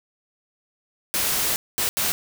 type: noise bursts at uneven times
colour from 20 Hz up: white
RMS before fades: -23 dBFS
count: 3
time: 1.14-1.56 / 1.78-1.89 / 1.97-2.12 s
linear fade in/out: 0 ms
effects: none